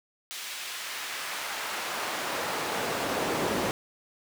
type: noise with high-pass filter sweep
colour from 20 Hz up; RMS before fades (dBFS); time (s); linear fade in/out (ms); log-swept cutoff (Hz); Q
brown; -32; 0.31-3.71; 0; 2800 to 290; 0.71
effects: none